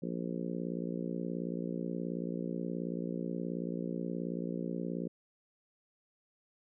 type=harmonic tone; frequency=58.6 Hz; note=A#1; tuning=10 cents sharp; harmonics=3 / 4 / 5 / 6 / 7 / 8 / 9; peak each=-38 / -40 / -42 / -44 / -45 / -46 / -47 dBFS; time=0.02-5.08 s; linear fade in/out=10 ms; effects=none